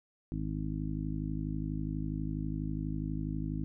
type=harmonic tone; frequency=52.2 Hz; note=G#1; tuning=10 cents sharp; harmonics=1 / 2 / 3 / 4 / 5 / 6; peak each=-38 / -42 / -37 / -44 / -39 / -42 dBFS; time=0.32-3.64 s; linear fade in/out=0 ms; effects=none